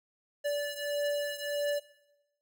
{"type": "beating tone pair", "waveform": "square", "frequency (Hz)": [580, 581.6], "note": ["D5", "D5"], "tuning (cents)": [-22, -17], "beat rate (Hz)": 1.6, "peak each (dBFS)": [-33, -36], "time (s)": [0.44, 1.8], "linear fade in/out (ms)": 20, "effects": ["noise-tail reverb RT60 0.9 s tail -17 dB re dry"]}